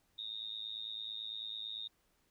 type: tone with amplitude modulation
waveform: sine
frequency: 3703 Hz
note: A#7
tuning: 12 cents flat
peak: -36 dBFS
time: 0.18-1.88 s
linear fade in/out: 10 ms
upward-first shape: sine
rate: 109 Hz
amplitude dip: 100%
effects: pink hiss -75 dBFS RMS until 2.3 s